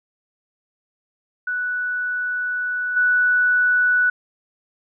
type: tone with level steps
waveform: sine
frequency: 1480 Hz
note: F#6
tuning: in tune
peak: -21 / -14 dBFS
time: 1.47-4.1 s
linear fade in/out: 5 ms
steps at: 2.96 s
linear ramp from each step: 10 ms
effects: none